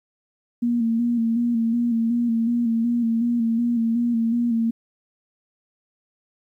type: tone with vibrato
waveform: sine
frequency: 233.1 Hz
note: A#3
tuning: in tune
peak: -18 dBFS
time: 0.62-4.71 s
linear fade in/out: 10 ms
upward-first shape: square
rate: 2.7 Hz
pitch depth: 38 cents each way
effects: 10-bit